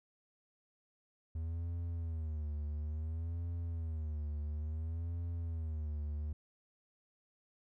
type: tone with vibrato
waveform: triangle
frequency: 79.6 Hz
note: D#2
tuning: 40 cents sharp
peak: -34 dBFS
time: 1.35-6.33 s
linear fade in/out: 5 ms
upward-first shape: sine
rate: 0.58 Hz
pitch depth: 120 cents each way
effects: none